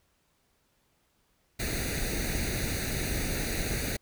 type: noise with comb filter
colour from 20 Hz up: pink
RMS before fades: -31 dBFS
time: 1.59-3.97 s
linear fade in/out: 10 ms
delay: 0.47 ms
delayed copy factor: +0.8
effects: pink hiss -71 dBFS RMS until 4.01 s